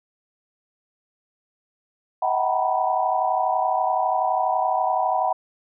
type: tone cluster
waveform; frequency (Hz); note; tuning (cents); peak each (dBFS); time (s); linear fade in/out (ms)
sine; 638 / 745 / 777 / 914 / 983; D#5 / F#5 / G5 / A#5 / B5; +43 / +12 / -16 / -34 / -8; -27 / -22 / -29 / -30 / -25; 2.22-5.33; 5
effects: none